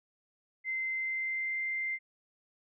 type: tone with pitch glide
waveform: sine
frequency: 2073 to 2089 Hz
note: C7 to C7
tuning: -17 to -3 cents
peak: -31 dBFS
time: 0.64-1.99 s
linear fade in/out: 50 ms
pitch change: +14 cents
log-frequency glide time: 0.91-1.63 s
effects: none